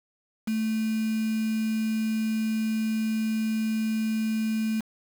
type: tone with quantisation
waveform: sine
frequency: 220 Hz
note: A3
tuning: in tune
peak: -24 dBFS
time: 0.47-4.81 s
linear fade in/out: 10 ms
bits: 6
effects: none